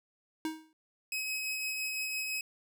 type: tone with exponential decay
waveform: square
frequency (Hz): 316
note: D#4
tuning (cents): +27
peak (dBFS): -30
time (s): 0.45-0.73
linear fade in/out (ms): 1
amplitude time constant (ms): 59
type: tone with tremolo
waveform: sawtooth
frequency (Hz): 2548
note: D#7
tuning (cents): +41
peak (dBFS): -29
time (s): 1.12-2.41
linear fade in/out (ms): 2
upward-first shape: sine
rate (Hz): 5.9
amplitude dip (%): 25
effects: none